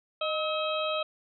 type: harmonic tone with a mistuned harmonic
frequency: 640 Hz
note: D#5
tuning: 49 cents sharp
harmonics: 1 / 2 / 4 / 5 / 6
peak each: -30 / -33 / -36 / -37 / -38 dBFS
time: 0.21-1.03 s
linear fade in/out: 5 ms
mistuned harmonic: 1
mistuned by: -59 cents
effects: none